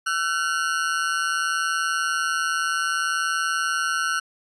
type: ring-modulated tone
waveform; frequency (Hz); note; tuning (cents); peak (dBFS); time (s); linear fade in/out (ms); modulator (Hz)
40% pulse; 1430; F6; +41; -18; 0.06-4.2; 10; 80.3
effects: resampled to 24000 Hz